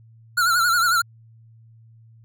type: tone with vibrato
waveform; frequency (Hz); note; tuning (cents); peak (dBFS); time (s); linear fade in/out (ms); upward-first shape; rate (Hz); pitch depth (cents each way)
square; 1396.9; F6; 0; -17; 0.37-1.02; 10; sine; 11; 83
effects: added 113 Hz sine -47 dBFS peak until 2.24 s